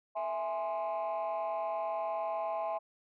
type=chord; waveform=sine; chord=E augmented; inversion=none; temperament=equal; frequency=659.3 / 830.6 / 1046.5 Hz; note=E5 / G#5 / B#5; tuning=0 / 0 / 0 cents; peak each=-33 / -35 / -38 dBFS; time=0.15-2.79 s; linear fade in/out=20 ms; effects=tanh soft clip ceiling -28 dBFS